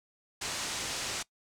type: low-pass noise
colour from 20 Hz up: white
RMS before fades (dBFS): -36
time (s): 0.41-1.23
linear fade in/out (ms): 10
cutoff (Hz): 7800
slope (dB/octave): 24
effects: noise-tail reverb RT60 0.1 s tail -21 dB re dry